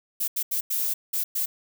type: noise bursts at uneven times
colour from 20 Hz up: violet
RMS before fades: -26 dBFS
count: 6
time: 0.2-0.28 / 0.36-0.43 / 0.51-0.61 / 0.7-0.94 / 1.13-1.24 / 1.35-1.46 s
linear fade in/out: 10 ms
effects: none